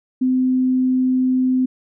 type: tone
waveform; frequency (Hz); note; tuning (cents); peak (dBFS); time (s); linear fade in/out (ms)
sine; 256.6; C4; -34; -14; 0.21-1.66; 10
effects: none